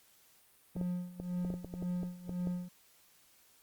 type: tone with tremolo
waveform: triangle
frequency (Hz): 178.4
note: F3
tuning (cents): +37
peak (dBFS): -30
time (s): 0.75-2.69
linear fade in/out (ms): 10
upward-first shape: sine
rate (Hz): 1.9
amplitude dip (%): 85
type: clicks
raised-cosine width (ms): 2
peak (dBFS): -28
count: 12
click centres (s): 0.765 / 0.813 / 1.2 / 1.449 / 1.503 / 1.54 / 1.646 / 1.739 / 1.825 / 2.032 / 2.294 / 2.472
effects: white hiss -65 dBFS RMS until 3.62 s + Opus 48 kbps